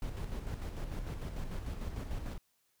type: noise with tremolo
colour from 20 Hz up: brown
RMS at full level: -37 dBFS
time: 0.02-2.38 s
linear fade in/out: 2 ms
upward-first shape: square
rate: 6.7 Hz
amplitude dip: 45%
effects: white hiss -75 dBFS RMS until 2.8 s